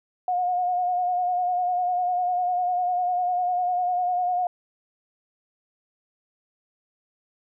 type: tone with vibrato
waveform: sine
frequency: 720 Hz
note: F#5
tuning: 47 cents flat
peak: -21 dBFS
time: 0.28-4.47 s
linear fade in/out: 2 ms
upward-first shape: sine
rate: 10 Hz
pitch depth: 32 cents each way
effects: none